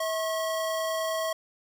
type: tone pair together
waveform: square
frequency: 645.1 / 1085 Hz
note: E5 / C#6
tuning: -38 / -37 cents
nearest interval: major sixth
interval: 901 cents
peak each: -29 / -34 dBFS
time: 0-1.33 s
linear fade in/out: 5 ms
effects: none